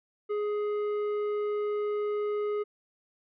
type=tone with tanh clipping; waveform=sine; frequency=417 Hz; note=G#4; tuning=7 cents sharp; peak=-29 dBFS; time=0.29-2.64 s; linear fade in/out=20 ms; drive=9 dB; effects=none